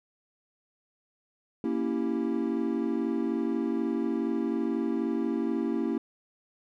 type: chord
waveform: triangle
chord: A# diminished seventh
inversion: none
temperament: equal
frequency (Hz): 233.1 / 277.2 / 329.6 / 392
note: A#3 / C#4 / E4 / G4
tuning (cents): 0 / 0 / 0 / 0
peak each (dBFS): -29 / -30 / -29 / -33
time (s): 1.64-5.98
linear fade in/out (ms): 2
effects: none